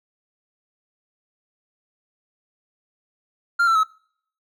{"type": "tone with pitch steps", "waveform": "triangle", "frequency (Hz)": [1393, 1338.6, 1286.3], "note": ["F6", "E6", "E6"], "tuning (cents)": [-5, 26, -43], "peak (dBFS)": -13, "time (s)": [3.59, 3.836], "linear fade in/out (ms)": 10, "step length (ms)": 82, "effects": ["noise-tail reverb RT60 0.6 s tail -24 dB re dry"]}